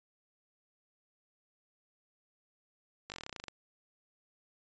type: slowing click train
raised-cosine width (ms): 0.2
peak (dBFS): -24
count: 14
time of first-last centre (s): 3.1-3.483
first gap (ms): 19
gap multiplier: 1.07
effects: resampled to 16000 Hz